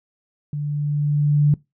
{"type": "tone with level ramp", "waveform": "sine", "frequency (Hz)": 146.83, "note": "D3", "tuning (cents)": 0, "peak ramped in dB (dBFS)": [-23, -11], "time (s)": [0.53, 1.54], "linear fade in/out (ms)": 2, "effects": ["noise-tail reverb RT60 0.2 s tail -22 dB re dry"]}